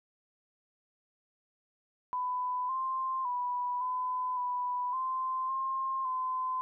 sine tone with pitch steps, 999 / 1049 / 984 / 1008 / 989 / 1039 / 1062 / 1026 Hz, B5 / C6 / B5 / B5 / B5 / C6 / C6 / C6, +20 / +4 / -7 / +35 / +2 / -12 / +25 / -34 cents, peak -30 dBFS, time 2.13-6.61 s, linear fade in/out 0 ms, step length 560 ms, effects none

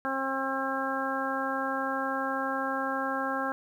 harmonic tone, 267.9 Hz, C4, 41 cents sharp, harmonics 1 / 2 / 3 / 4 / 5 / 6, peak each -35 / -35 / -35 / -35 / -35 / -35 dBFS, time 0.05-3.52 s, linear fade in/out 0 ms, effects 10-bit

